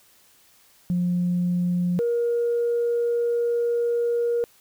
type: tone pair in turn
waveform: sine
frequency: 177.2 / 473.1 Hz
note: F3 / A#4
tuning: +25 / +26 cents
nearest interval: octave + perfect fourth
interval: 1701 cents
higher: second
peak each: -19 dBFS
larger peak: neither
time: 0.9-1.99 / 1.99-4.44 s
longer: second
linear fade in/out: 0 ms
effects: tanh soft clip ceiling -16 dBFS + white hiss -57 dBFS RMS until 4.6 s